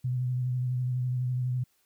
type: tone with vibrato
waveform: sine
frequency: 125.8 Hz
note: B2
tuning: 32 cents sharp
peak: -26 dBFS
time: 0.04-1.64 s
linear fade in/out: 10 ms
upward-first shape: sine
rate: 12 Hz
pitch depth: 27 cents each way
effects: white hiss -70 dBFS RMS until 1.85 s